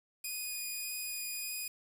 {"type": "tone with vibrato", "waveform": "5% pulse", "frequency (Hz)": 2472, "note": "D#7", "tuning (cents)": -12, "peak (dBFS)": -28, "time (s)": [0.24, 1.68], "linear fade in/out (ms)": 5, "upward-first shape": "triangle", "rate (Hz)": 1.7, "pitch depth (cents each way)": 8, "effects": ["9-bit"]}